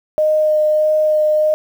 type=tone with vibrato; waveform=sine; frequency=614 Hz; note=D#5; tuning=23 cents flat; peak=-11 dBFS; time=0.18-1.54 s; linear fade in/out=0 ms; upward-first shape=sine; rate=1.6 Hz; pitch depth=9 cents each way; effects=7-bit